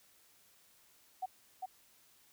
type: tone with echo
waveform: sine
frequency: 751 Hz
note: F#5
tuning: 26 cents sharp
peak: -34 dBFS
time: 1.22-1.26 s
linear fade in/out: 10 ms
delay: 400 ms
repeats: 1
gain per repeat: -3 dB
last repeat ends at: 1.66 s
effects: white hiss -66 dBFS RMS until 2.32 s